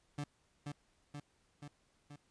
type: tone with echo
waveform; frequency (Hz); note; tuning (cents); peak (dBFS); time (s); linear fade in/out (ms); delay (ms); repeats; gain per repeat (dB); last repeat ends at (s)
30% pulse; 145.3; D3; -18; -35; 0.18-0.24; 5; 480; 4; -3; 2.16
effects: pink hiss -74 dBFS RMS until 2.3 s + resampled to 22050 Hz